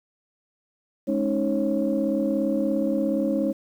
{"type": "tone cluster", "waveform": "sine", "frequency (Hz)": [211.1, 274.9, 312, 546], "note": ["G#3", "C#4", "D#4", "C#5"], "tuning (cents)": [29, -14, 5, -26], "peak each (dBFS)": -26, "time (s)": [1.07, 3.53], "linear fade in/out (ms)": 20, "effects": ["tanh soft clip ceiling -12 dBFS", "9-bit"]}